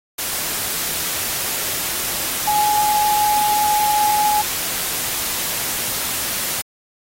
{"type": "tone in noise", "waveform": "sine", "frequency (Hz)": 841, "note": "G#5", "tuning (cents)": 22, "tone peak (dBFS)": -15, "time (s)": [2.47, 4.42], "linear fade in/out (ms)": 10, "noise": "white", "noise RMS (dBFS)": -23, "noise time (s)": [0.18, 6.62], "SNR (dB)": 5, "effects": ["AAC 48 kbps"]}